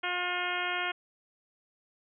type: harmonic tone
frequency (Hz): 357.1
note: F4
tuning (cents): +39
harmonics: 1 / 2 / 3 / 4 / 5 / 6 / 7 / 8 / 9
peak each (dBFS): -41 / -37 / -39 / -35 / -39 / -37 / -39 / -40 / -41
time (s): 0.03-0.92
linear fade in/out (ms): 10
effects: none